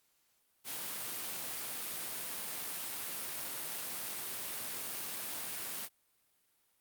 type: high-pass noise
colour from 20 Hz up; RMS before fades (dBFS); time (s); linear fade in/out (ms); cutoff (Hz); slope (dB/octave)
white; -40; 0.64-5.89; 50; 120; 12
effects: white hiss -74 dBFS RMS until 6.8 s + Opus 48 kbps